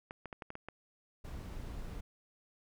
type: clicks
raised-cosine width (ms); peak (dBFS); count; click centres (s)
0.5; -28; 7; 0.109 / 0.257 / 0.328 / 0.422 / 0.504 / 0.554 / 0.686
type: noise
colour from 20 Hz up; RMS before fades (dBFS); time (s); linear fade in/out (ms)
brown; -43; 1.24-2.01; 10
effects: none